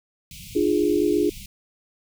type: band-stop noise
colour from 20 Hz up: pink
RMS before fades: -40 dBFS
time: 0.31-1.46 s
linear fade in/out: 2 ms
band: 210 to 2200 Hz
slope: 96 dB/octave
type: chord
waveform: sine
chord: D diminished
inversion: none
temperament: equal with one note detuned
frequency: 300.5 / 349.2 / 415.3 Hz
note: D4 / F4 / Ab4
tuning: +40 / 0 / 0 cents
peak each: -22 dBFS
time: 0.55-1.3 s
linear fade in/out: 10 ms
effects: none